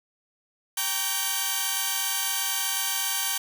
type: tone cluster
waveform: 5% pulse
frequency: 787 / 931 / 1137 / 1537 / 3100 Hz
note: G5 / A#5 / C#6 / G6 / G7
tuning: +7 / -2 / +44 / -35 / -20 cents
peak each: -21 dBFS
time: 0.77-3.38 s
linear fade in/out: 5 ms
effects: none